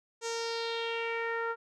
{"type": "tone with low-pass filter sweep", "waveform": "sawtooth", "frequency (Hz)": 460.6, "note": "A#4", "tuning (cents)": -21, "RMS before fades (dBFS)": -34, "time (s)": [0.21, 1.56], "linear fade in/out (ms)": 50, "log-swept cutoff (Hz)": [7000, 1400], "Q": 3.5, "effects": []}